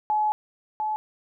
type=tone pair in turn; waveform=sine; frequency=851 / 858.4 Hz; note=G#5 / A5; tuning=+42 / -43 cents; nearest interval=unison; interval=15 cents; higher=second; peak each=-20 / -24 dBFS; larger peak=first; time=0.1-0.32 / 0.8-0.96 s; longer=first; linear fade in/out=0 ms; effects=none